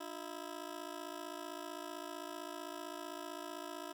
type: ring-modulated tone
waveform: 15% pulse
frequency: 327.5 Hz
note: E4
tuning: 11 cents flat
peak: -34 dBFS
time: 0-3.93 s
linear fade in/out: 10 ms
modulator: 27.8 Hz
effects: none